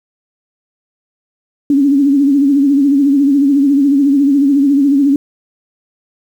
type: tone with vibrato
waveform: sine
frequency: 279.9 Hz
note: C#4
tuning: 17 cents sharp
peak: -7 dBFS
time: 1.7-5.16 s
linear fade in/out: 2 ms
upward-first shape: sine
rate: 14 Hz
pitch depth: 73 cents each way
effects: 7-bit